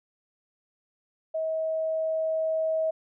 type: tone with level ramp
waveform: sine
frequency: 639 Hz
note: D#5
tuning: 46 cents sharp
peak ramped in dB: -26 to -23 dBFS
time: 1.34-2.91 s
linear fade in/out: 10 ms
effects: none